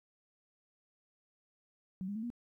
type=tone with pitch steps; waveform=sine; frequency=187.4 / 203.2 / 220.3 / 238.9 Hz; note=F#3 / G#3 / A3 / A#3; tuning=+22 / -38 / +2 / +43 cents; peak=-36 dBFS; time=2.01-2.302 s; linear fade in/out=0 ms; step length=73 ms; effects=13-bit